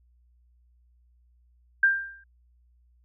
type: tone with exponential decay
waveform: sine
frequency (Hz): 1588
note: G6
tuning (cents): +22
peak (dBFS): -14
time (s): 1.83-2.24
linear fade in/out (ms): 5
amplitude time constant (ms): 89
effects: added 60 Hz sine -59 dBFS peak until 3.04 s